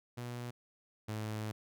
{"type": "tone pair in turn", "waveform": "sawtooth", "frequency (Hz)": [121.2, 107.98], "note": ["B2", "A2"], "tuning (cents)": [-32, -32], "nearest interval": "major second", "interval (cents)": 200, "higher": "first", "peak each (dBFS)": [-36, -33], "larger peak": "second", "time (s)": [[0.17, 0.51], [1.08, 1.52]], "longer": "second", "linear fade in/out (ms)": 10, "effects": []}